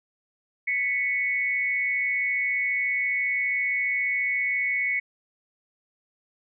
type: tone pair together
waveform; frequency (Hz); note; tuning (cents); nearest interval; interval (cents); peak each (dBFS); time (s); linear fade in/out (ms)
sine; 1982.3 / 2217; B6 / C#7; +6 / 0; major second; 194; -28 / -24; 0.67-5; 10
effects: none